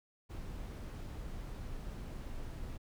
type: noise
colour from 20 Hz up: brown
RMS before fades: -43 dBFS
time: 0.29-2.78 s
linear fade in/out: 20 ms
effects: none